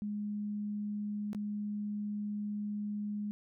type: tone with dropouts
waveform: sine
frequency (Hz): 207.7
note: G#3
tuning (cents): 0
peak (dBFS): -34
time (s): 0.02-3.31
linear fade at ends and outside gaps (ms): 0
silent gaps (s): 1.331-1.348
effects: none